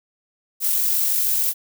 violet noise with amplitude modulation, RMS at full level -19 dBFS, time 0.6-1.54 s, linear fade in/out 50 ms, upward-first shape sine, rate 46.6 Hz, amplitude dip 25%, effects none

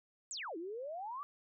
sine exponential two-way sweep, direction down then up, 8200 to 314.7 to 1190 Hz, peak -40 dBFS, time 0.31-1.23 s, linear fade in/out 0 ms, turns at 0.57 s, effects none

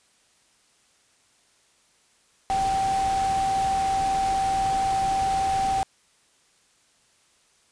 sine tone in noise, 775 Hz, G5, 20 cents flat, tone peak -21 dBFS, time 2.5-5.83 s, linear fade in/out 0 ms, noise pink, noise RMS -34 dBFS, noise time 2.5-5.83 s, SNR +10 dB, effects white hiss -62 dBFS RMS until 7.71 s + resampled to 22050 Hz

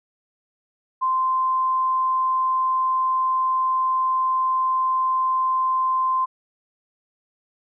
sine tone, 1040 Hz, C6, 11 cents flat, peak -18 dBFS, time 1.01-6.26 s, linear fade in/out 20 ms, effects none

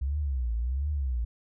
sine tone with vibrato, 64.8 Hz, C2, 16 cents flat, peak -26 dBFS, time 0.01-1.25 s, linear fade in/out 10 ms, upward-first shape triangle, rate 1.4 Hz, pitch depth 280 cents each way, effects none

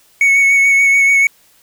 triangle tone with vibrato, 2217 Hz, C#7, in tune, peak -6 dBFS, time 0.21-1.27 s, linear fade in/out 2 ms, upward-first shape sine, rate 6.9 Hz, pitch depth 17 cents each way, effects white hiss -51 dBFS RMS until 1.62 s

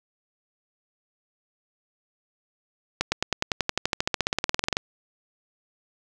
accelerating click train, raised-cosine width 0.2 ms, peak -5 dBFS, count 26, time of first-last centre 3.01-4.769 s, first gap 110 ms, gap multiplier 0.96, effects none

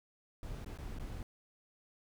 brown noise with dropouts, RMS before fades -43 dBFS, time 0.43-1.23 s, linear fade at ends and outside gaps 1 ms, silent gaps 0.646-0.661 / 0.776-0.786 / 0.986-0.997 s, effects none

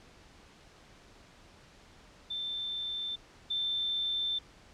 sine tone pair in turn, 3556 / 3556 Hz, A7 / A7, +18 / +18 cents, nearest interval unison, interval 0 cents, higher neither, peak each -33 / -29 dBFS, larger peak second, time 2.3-3.16 / 3.5-4.39 s, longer second, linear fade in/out 10 ms, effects pink hiss -57 dBFS RMS until 4.73 s + low-pass 6000 Hz 12 dB/octave

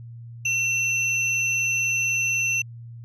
sine tone with sample-and-hold, 2708 Hz, E7, 46 cents sharp, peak -20 dBFS, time 0.45-2.62 s, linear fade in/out 5 ms, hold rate 8820 Hz, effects added 117 Hz sine -37 dBFS peak until 3.04 s + resampled to 24000 Hz

